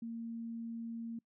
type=tone; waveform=sine; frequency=230 Hz; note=A#3; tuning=23 cents flat; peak=-39 dBFS; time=0.02-1.19 s; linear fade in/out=5 ms; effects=noise-tail reverb RT60 0.1 s tail -26 dB re dry